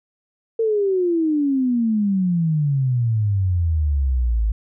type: exponential sweep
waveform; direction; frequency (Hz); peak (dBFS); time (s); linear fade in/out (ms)
sine; down; 457.9 to 51.91; -16; 0.59-4.52; 5
effects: none